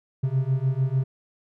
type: beating tone pair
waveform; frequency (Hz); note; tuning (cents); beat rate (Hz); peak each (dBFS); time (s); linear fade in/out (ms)
triangle; 129 / 135.7; C3 / C#3; -24 / -36; 6.7; -22; 0.23-1.04; 10
effects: none